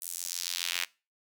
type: tone with high-pass filter sweep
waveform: square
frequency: 43.61 Hz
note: F1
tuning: 2 cents flat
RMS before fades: -35 dBFS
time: 0.01-0.85 s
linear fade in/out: 10 ms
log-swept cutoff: 10000 to 2300 Hz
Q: 1.5
effects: noise-tail reverb RT60 0.3 s tail -22 dB re dry